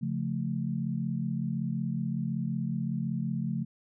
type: chord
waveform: sine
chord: Db augmented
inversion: none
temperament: equal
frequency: 138.59 / 174.61 / 220 Hz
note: Db3 / F3 / A3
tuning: 0 / 0 / 0 cents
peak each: -33 dBFS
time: 0.01-3.65 s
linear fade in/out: 20 ms
effects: none